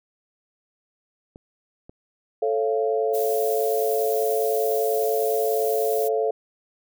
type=clicks; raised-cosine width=2 ms; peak=-29 dBFS; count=2; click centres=1.359 / 1.895 s
type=chord; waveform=sine; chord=A augmented; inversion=none; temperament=just; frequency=440 / 550 / 687.5 Hz; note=A4 / C#5 / E#5; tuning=0 / -14 / -27 cents; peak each=-22 / -27 / -26 dBFS; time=2.42-6.31 s; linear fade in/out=5 ms
type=noise; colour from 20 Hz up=violet; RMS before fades=-33 dBFS; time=3.13-6.09 s; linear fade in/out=20 ms
effects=none